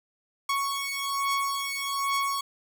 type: beating tone pair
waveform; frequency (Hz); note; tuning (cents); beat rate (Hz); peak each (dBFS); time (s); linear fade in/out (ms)
sawtooth; 1108.7 / 1109.9; C#6 / C#6; 0 / +2; 1.2; -26; 0.49-2.41; 5
effects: none